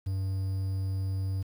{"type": "tone with quantisation", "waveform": "triangle", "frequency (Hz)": 95.7, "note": "G2", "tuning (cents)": -41, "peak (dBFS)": -26, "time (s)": [0.06, 1.43], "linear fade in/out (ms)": 10, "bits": 9, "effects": []}